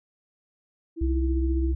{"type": "tone with tremolo", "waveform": "sine", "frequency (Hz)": 329.6, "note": "E4", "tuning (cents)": 0, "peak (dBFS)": -25, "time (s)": [0.96, 1.74], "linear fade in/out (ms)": 50, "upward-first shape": "triangle", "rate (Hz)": 15, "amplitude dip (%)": 55}
{"type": "tone", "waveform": "sine", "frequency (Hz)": 65.41, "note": "C2", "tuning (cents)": 0, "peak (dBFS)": -22, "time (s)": [1.01, 1.75], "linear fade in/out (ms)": 5}
{"effects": []}